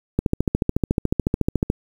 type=click train; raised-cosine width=3 ms; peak=-5 dBFS; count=22; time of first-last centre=0.19-1.701 s; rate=13.9 Hz; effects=7-bit